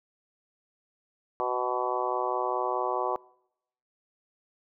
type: harmonic tone with a mistuned harmonic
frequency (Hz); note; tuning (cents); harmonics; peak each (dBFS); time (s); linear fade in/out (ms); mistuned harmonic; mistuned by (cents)
124.8; B2; +19; 3 / 4 / 5 / 6 / 7 / 8 / 9; -34 / -34 / -34 / -34 / -34 / -34 / -34; 1.4-3.16; 0; 9; +15
effects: noise-tail reverb RT60 0.8 s tail -24 dB re dry